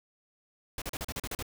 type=noise bursts; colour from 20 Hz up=pink; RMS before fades=-36 dBFS; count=9; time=0.78-1.426 s; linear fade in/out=2 ms; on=38 ms; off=38 ms; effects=none